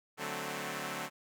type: chord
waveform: 5% pulse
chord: D dominant seventh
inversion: none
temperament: equal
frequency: 146.83 / 185 / 220 / 261.6 Hz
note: D3 / F#3 / A3 / C4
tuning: 0 / 0 / 0 / 0 cents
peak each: -31 dBFS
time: 0.17-1.1 s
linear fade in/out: 50 ms
effects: none